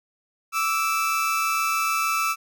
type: tone pair together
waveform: 30% pulse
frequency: 1172 / 1318.5 Hz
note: D6 / E6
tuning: -4 / 0 cents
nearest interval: major second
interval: 204 cents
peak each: -25 / -20 dBFS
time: 0.52-2.36 s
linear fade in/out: 50 ms
effects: none